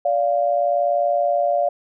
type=tone pair together; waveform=sine; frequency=577.8 / 698.5 Hz; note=D5 / F5; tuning=-28 / 0 cents; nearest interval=minor third; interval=328 cents; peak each=-19 dBFS; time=0.05-1.69 s; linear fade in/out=5 ms; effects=none